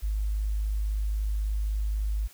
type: tone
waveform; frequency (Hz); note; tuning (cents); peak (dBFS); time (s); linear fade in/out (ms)
sine; 51.91; G#1; 0; -25; 0.02-2.28; 20
effects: white hiss -54 dBFS RMS until 2.33 s